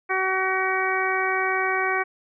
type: harmonic tone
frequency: 377.9 Hz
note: F#4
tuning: 37 cents sharp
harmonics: 1 / 2 / 3 / 4 / 5 / 6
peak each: -28 / -28 / -28 / -28 / -28 / -28 dBFS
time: 0.09-2.04 s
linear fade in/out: 20 ms
effects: none